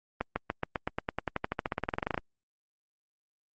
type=accelerating click train; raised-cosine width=0.5 ms; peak=-14 dBFS; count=26; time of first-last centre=0.21-2.178 s; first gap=150 ms; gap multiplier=0.94; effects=Opus 32 kbps